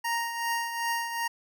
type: tone with tremolo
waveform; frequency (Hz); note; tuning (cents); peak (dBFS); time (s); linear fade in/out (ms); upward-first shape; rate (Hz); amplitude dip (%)
25% pulse; 932.3; A#5; 0; -22; 0.04-1.28; 10; triangle; 2.6; 60
effects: none